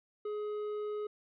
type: tone with hard clipping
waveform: triangle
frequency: 420 Hz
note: G#4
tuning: 19 cents sharp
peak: -36 dBFS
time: 0.25-1.07 s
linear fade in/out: 5 ms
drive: 9 dB
effects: resampled to 11025 Hz